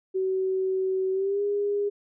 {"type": "tone with pitch glide", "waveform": "sine", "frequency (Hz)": [378.1, 407.6], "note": ["F#4", "G#4"], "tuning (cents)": [38, -32], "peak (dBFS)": -23, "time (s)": [0.14, 1.9], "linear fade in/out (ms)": 20, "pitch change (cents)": 130, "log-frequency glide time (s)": [1.12, 1.42], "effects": []}